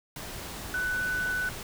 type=tone in noise; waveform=sine; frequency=1493 Hz; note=F#6; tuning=15 cents sharp; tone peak=-27 dBFS; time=0.74-1.49 s; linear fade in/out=2 ms; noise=pink; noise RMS=-39 dBFS; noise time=0.16-1.63 s; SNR=+9 dB; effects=none